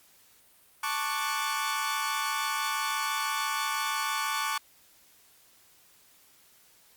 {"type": "chord", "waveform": "sawtooth", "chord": "D major seventh", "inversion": "second", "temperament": "equal", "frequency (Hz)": [880, 1108.7, 1174.7, 1480], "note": ["A5", "C#6", "D6", "F#6"], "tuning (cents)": [0, 0, 0, 0], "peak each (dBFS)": [-31, -29, -30, -32], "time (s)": [0.83, 4.58], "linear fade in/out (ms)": 5, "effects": ["white hiss -60 dBFS RMS until 6.96 s", "Opus 48 kbps"]}